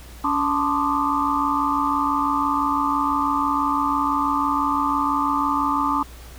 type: tone cluster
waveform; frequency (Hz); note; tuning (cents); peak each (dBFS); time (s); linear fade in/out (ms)
sine; 282.7 / 881 / 1039 / 1157 / 1223; C#4 / A5 / C6 / D6 / D#6; +34 / +2 / -12 / -26 / -30; -25; 0.24-6.03; 5
effects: added 60 Hz sine -40 dBFS peak until 6.38 s + pink hiss -45 dBFS RMS until 6.38 s